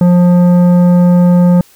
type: tone with tanh clipping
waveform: sine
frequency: 177 Hz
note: F3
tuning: 23 cents sharp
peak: -6 dBFS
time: 0.01-1.61 s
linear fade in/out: 2 ms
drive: 11 dB
effects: white hiss -45 dBFS RMS until 1.75 s